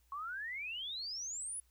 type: exponential sweep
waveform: sine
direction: up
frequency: 1086 to 10500 Hz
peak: -39 dBFS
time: 0.12-1.6 s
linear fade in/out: 2 ms
effects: added 60 Hz sine -68 dBFS peak until 1.7 s + white hiss -75 dBFS RMS until 1.7 s